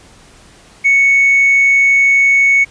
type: tone with tanh clipping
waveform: triangle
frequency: 2217 Hz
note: C#7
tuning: in tune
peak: -7 dBFS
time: 0.84-2.65 s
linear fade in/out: 20 ms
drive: 5 dB
effects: pink hiss -43 dBFS RMS until 2.7 s + resampled to 22050 Hz